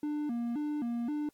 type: tone with vibrato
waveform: triangle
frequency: 265.2 Hz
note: C4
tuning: 23 cents sharp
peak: -29 dBFS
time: 0.03-1.29 s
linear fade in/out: 2 ms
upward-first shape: square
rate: 1.9 Hz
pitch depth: 200 cents each way
effects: white hiss -73 dBFS RMS until 1.33 s + AAC 64 kbps